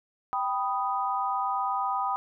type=chord; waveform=sine; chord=G augmented; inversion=none; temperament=equal; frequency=784 / 987.8 / 1244.5 Hz; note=G5 / B5 / D#6; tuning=0 / 0 / 0 cents; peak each=-30 dBFS; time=0.33-2.16 s; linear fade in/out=0 ms; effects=none